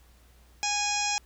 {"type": "harmonic tone with a mistuned harmonic", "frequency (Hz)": 824, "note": "G#5", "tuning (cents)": -14, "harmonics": [1, 2, 3, 4, 5, 6, 7, 8, 9], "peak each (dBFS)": [-31, -40, -32, -38, -40, -33, -36, -34, -37], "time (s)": [0.63, 1.18], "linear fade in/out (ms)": 0, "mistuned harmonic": 6, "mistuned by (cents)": 66, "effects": ["added 60 Hz sine -55 dBFS peak until 1.25 s", "pink hiss -62 dBFS RMS until 1.25 s"]}